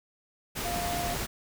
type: tone in noise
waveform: sine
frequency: 698.5 Hz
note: F5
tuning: in tune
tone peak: -32 dBFS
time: 0.64-1.15 s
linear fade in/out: 20 ms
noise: pink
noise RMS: -33 dBFS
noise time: 0.55-1.27 s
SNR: -2 dB
effects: none